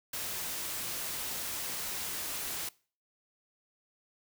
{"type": "noise", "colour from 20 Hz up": "white", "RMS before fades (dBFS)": -37, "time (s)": [0.13, 2.69], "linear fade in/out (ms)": 5, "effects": ["noise-tail reverb RT60 0.4 s tail -22 dB re dry"]}